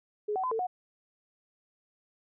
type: tone with pitch steps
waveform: sine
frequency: 418.9 / 753 / 1017 / 447.9 / 731 Hz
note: G#4 / F#5 / C6 / A4 / F#5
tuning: +15 / +30 / -50 / +31 / -21 cents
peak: -28 dBFS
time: 0.28-0.67 s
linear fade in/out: 10 ms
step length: 78 ms
effects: none